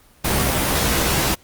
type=noise with comb filter; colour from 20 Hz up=pink; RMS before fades=-19 dBFS; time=0.24-1.35 s; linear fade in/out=10 ms; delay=15 ms; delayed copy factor=+0.55; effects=pink hiss -52 dBFS RMS until 1.43 s + Opus 24 kbps